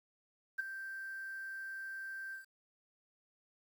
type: tone with ADSR envelope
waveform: sine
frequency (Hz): 1568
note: G6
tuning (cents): 0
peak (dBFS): -29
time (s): 0.58-2.46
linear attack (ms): 17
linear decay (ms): 12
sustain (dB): -12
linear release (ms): 130
effects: tanh soft clip ceiling -26 dBFS + 10-bit